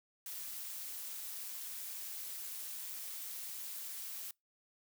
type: noise with amplitude modulation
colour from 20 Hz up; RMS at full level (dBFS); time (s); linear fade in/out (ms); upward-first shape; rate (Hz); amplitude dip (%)
blue; -42; 0.26-4.31; 2; sine; 202; 50
effects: noise-tail reverb RT60 0.2 s tail -26 dB re dry